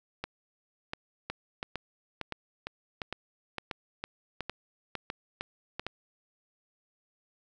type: two click trains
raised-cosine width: 0.3 ms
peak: -18 / -18 dBFS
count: 9 / 11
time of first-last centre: 0.24-5.796 / 1.3-5.866 s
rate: 1.44 / 2.19 Hz
effects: none